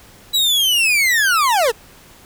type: linear sweep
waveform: 40% pulse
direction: down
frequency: 3951 to 415.3 Hz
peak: -12 dBFS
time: 0.33-1.72 s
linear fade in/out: 20 ms
effects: pink hiss -45 dBFS RMS until 2.25 s